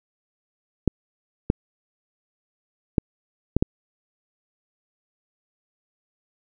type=clicks; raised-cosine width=3 ms; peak=-4 dBFS; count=5; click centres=0.877 / 1.501 / 2.982 / 3.566 / 3.625 s; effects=none